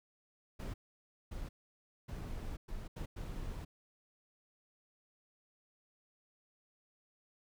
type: noise bursts at uneven times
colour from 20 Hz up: brown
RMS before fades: -42 dBFS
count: 6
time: 0.59-0.74 / 1.31-1.49 / 2.08-2.57 / 2.68-2.88 / 2.96-3.06 / 3.16-3.65 s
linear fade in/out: 10 ms
effects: none